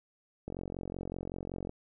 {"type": "click train", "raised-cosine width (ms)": 2, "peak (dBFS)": -25, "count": 56, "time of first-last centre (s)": [0.48, 1.694], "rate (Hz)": 45.3, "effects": []}